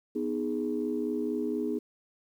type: chord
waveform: sine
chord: G# minor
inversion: first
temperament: equal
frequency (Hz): 246.9 / 311.1 / 415.3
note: B3 / D#4 / G#4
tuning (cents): 0 / 0 / 0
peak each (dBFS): -32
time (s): 0.15-1.79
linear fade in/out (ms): 10
effects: tanh soft clip ceiling -19 dBFS + 10-bit

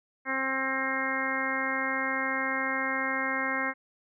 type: harmonic tone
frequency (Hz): 265.9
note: C4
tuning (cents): +28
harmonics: 1 / 2 / 3 / 4 / 5 / 6 / 7 / 8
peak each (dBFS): -36 / -37 / -39 / -35 / -37 / -34 / -34 / -33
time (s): 0.25-3.74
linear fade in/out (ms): 50
effects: none

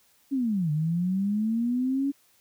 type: linear two-way sweep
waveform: sine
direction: down then up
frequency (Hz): 282.4 to 147.7 to 282.4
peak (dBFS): -23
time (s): 0.31-2.12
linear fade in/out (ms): 20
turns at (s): 0.71
effects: white hiss -63 dBFS RMS until 2.4 s

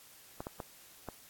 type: clicks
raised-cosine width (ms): 1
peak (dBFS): -25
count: 4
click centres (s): 0.405 / 0.469 / 0.602 / 1.087
effects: white hiss -57 dBFS RMS until 1.29 s + AAC 64 kbps

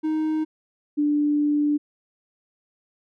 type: tone pair in turn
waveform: triangle / sine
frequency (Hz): 312 / 294.5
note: D#4 / D4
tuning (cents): +5 / +5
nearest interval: minor second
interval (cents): 100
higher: first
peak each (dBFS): -19 / -18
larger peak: second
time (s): 0.03-0.45 / 0.97-1.78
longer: second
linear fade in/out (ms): 20
effects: none

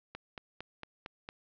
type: click train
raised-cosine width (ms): 0.3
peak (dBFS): -25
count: 6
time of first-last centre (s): 0.15-1.289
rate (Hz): 4.39
effects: low-pass 5000 Hz 12 dB/octave

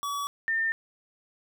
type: tone pair in turn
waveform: square / sine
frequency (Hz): 1138 / 1806.5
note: C#6 / A6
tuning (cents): +45 / +45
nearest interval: minor sixth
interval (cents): 800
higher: second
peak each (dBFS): -30 / -24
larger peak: second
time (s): 0.03-0.27 / 0.48-0.72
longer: neither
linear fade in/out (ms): 0
effects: none

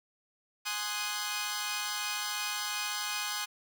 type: chord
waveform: 10% pulse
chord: Ab dominant seventh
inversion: none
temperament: equal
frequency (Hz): 830.6 / 1046.5 / 1244.5 / 1480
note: Ab5 / C6 / Eb6 / Gb6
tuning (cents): 0 / 0 / 0 / 0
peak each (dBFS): -30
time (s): 0.65-3.46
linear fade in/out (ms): 20
effects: none

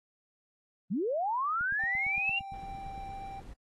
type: linear sweep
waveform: sine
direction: up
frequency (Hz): 155.56 to 2823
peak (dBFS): -28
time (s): 0.9-2.4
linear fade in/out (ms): 20
type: click train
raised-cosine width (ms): 5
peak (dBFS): -36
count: 14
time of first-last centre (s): 1.61-3.092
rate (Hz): 8.77
type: tone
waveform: triangle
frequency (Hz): 784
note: G5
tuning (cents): 0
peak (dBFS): -38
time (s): 1.79-3.4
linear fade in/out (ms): 5
type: noise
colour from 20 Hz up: brown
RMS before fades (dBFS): -47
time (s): 2.53-3.54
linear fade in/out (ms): 10
effects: AAC 32 kbps

